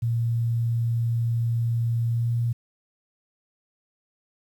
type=tone with pitch glide; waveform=sine; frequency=116.54 to 117.96 Hz; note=A#2 to A#2; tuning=0 to +21 cents; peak=-21 dBFS; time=0.02-2.53 s; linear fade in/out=10 ms; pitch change=+21 cents; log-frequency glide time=2.1-2.33 s; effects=9-bit